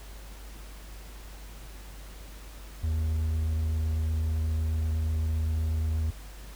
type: tone with vibrato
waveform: triangle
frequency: 79.3 Hz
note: D#2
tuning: 33 cents sharp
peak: -23 dBFS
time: 2.83-6.11 s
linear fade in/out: 10 ms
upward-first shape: triangle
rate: 8 Hz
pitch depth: 10 cents each way
effects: added 50 Hz sine -42 dBFS peak until 6.55 s + pink hiss -50 dBFS RMS until 6.55 s